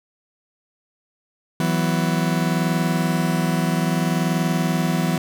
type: chord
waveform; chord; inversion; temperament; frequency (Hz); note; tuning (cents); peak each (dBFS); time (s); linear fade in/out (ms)
40% pulse; E suspended second; none; just; 164.81 / 185.42 / 247.2; E3 / F#3 / B3; 0 / +4 / +2; -20 / -23 / -25; 1.6-5.18; 2
effects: none